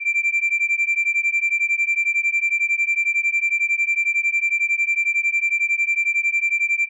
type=beating tone pair; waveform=sine; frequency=2349 / 2360 Hz; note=D7 / D7; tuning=0 / +8 cents; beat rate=11 Hz; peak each=-19 dBFS; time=0-6.89 s; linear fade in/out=50 ms; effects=tanh soft clip ceiling -13 dBFS